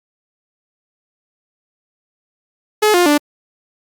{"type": "tone with pitch steps", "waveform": "sawtooth", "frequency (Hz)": [425.2, 353.4, 293.8], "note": ["G#4", "F4", "D4"], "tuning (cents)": [41, 21, 1], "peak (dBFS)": -6, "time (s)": [2.82, 3.18], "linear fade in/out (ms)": 10, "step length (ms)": 120, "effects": ["Opus 48 kbps"]}